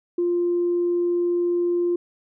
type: tone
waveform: sine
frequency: 349.2 Hz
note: F4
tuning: in tune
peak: -18 dBFS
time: 0.18-1.96 s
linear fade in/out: 5 ms
effects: tanh soft clip ceiling -14 dBFS